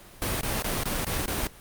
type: noise bursts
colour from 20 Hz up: pink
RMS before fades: -28 dBFS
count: 6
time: 0.22-1.47 s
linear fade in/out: 0 ms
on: 190 ms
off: 22 ms
effects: pink hiss -49 dBFS RMS until 1.6 s + Opus 32 kbps